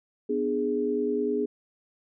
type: chord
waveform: sine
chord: G# diminished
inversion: first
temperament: just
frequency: 249.2 / 299 / 415.3 Hz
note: B3 / D4 / G#4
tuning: +16 / +31 / 0 cents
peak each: -30 / -31 / -26 dBFS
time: 0.29-1.46 s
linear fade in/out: 10 ms
effects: none